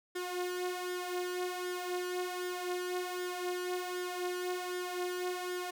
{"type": "tone with flanger", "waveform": "sawtooth", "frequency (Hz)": 360.3, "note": "F#4", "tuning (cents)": -46, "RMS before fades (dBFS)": -37, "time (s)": [0.15, 5.71], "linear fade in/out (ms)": 10, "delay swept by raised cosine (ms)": [0.57, 3.47], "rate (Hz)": 1.3, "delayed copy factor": 0.6, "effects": []}